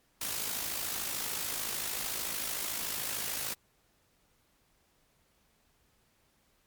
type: noise with amplitude modulation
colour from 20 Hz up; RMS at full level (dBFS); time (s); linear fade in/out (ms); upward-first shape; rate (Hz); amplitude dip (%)
white; -33; 0.21-3.54; 5; sine; 53.5; 50
effects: pink hiss -70 dBFS RMS until 6.66 s + MP3 96 kbps